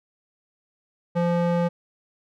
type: tone with band-pass filter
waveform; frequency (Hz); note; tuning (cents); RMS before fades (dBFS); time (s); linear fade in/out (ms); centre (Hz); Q
square; 172.5; F3; -21; -22; 1.15-1.69; 20; 470; 0.88
effects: none